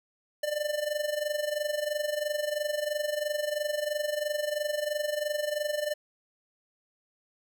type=tone with amplitude modulation; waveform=square; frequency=596 Hz; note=D5; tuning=25 cents sharp; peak=-26 dBFS; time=0.43-5.94 s; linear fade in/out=5 ms; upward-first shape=sine; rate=23 Hz; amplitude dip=75%; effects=none